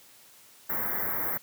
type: band-stop noise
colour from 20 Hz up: white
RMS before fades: -30 dBFS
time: 0.69-1.38 s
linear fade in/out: 10 ms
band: 2100 to 12000 Hz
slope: 96 dB/octave
effects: white hiss -55 dBFS RMS until 1.42 s + high-pass 80 Hz 12 dB/octave